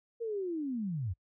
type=linear sweep; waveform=sine; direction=down; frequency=472.4 to 79.9 Hz; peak=-32 dBFS; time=0.2-1.14 s; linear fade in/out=20 ms; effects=noise-tail reverb RT60 0.1 s tail -22 dB re dry